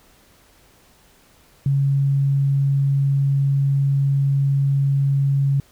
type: tone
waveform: sine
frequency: 138.59 Hz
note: C#3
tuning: in tune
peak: -15 dBFS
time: 1.66-5.6 s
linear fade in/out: 2 ms
effects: pink hiss -54 dBFS RMS until 5.71 s